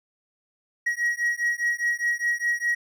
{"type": "beating tone pair", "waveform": "triangle", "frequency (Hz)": [1900, 1904.9], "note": ["A#6", "A#6"], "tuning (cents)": [33, 37], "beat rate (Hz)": 4.9, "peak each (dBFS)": -24, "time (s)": [0.86, 2.75], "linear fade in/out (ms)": 10, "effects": []}